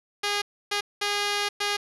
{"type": "tone bursts at uneven times", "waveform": "5% pulse", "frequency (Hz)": 409.4, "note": "G#4", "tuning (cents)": -25, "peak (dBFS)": -13, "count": 4, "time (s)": [[0.23, 0.42], [0.71, 0.81], [1.01, 1.49], [1.6, 1.77]], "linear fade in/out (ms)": 10, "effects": ["resampled to 24000 Hz", "8-bit"]}